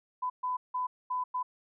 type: tone bursts at uneven times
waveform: sine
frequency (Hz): 1003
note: B5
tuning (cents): +26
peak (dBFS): -29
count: 5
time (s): 0.22-0.3 / 0.43-0.57 / 0.74-0.87 / 1.1-1.24 / 1.34-1.43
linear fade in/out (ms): 10
effects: none